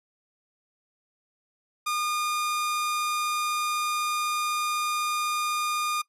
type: tone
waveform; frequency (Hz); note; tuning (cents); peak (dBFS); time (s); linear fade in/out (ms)
sawtooth; 1216; D#6; -40; -22; 1.86-6.02; 10
effects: noise-tail reverb RT60 0.1 s tail -20 dB re dry + resampled to 32000 Hz